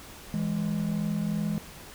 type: tone pair together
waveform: triangle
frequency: 164.81 / 207.6 Hz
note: E3 / G#3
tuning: 0 / 0 cents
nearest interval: major third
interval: 400 cents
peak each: -27 / -26 dBFS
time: 0.34-1.58 s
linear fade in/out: 0 ms
effects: tanh soft clip ceiling -18 dBFS + pink hiss -46 dBFS RMS until 1.94 s